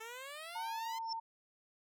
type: exponential sweep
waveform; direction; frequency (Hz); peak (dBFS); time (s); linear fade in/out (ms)
10% pulse; up; 436.8 to 1046.5; -37; 0-0.99; 10
type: tone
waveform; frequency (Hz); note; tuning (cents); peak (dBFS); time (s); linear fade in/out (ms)
sine; 906; A#5; -50; -38; 0.55-1.2; 10
type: tone with exponential growth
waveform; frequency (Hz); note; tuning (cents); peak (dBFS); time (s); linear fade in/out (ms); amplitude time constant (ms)
sine; 5370; E8; +31; -35; 1.02-1.13; 5; 22
effects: none